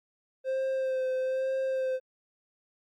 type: tone with vibrato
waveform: triangle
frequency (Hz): 523.3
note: C5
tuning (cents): 0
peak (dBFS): -25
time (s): 0.44-2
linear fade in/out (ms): 50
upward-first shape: sine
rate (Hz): 1.1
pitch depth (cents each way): 22
effects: Opus 48 kbps